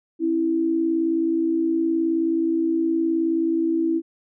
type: tone pair together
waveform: sine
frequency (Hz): 270.5 / 329.6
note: C#4 / E4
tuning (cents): -42 / 0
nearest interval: minor third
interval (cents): 342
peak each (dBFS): -27 / -19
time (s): 0.19-4.02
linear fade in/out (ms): 50
effects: none